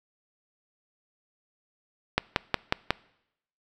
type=click train; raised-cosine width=0.3 ms; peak=-5 dBFS; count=5; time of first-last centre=2.18-2.906 s; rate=5.51 Hz; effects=noise-tail reverb RT60 0.8 s tail -23 dB re dry